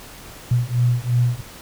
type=beating tone pair; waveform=sine; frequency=120.3 / 123.2 Hz; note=B2 / B2; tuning=-45 / -4 cents; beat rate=2.9 Hz; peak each=-19 dBFS; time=0.51-1.41 s; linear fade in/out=5 ms; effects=pink hiss -40 dBFS RMS until 1.61 s